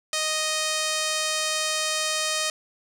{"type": "tone with low-pass filter", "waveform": "5% pulse", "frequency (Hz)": 622.3, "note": "D#5", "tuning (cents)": 0, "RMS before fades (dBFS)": -26, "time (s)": [0.13, 2.5], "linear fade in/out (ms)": 2, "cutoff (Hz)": 12000, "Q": 1.3, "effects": []}